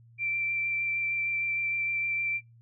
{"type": "tone with vibrato", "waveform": "sine", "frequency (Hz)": 2349, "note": "D7", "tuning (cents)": 0, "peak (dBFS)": -27, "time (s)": [0.18, 2.41], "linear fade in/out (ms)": 50, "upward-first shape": "sine", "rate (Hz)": 6.5, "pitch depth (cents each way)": 10, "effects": ["noise-tail reverb RT60 0.2 s tail -26 dB re dry", "added 116 Hz sine -53 dBFS peak until 2.61 s"]}